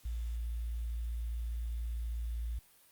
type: tone with quantisation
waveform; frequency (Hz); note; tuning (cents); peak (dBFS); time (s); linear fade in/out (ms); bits
sine; 57.6; A#1; -20; -34; 0.05-2.59; 5; 10
effects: white hiss -63 dBFS RMS until 2.91 s + Opus 48 kbps